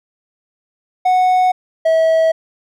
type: tone pair in turn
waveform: triangle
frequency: 737 / 646.9 Hz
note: F#5 / E5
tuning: -7 / -33 cents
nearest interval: major second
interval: 226 cents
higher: first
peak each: -8 dBFS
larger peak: neither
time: 1.05-1.52 / 1.85-2.32 s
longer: neither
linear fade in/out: 10 ms
effects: none